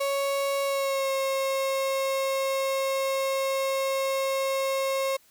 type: tone with pitch glide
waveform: 35% pulse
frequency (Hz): 554.4 to 538.9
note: C#5 to C#5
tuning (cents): 0 to -49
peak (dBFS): -23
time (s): 0-5.17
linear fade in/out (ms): 10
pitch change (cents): -49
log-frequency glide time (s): 0.64-1.1
effects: white hiss -60 dBFS RMS until 5.3 s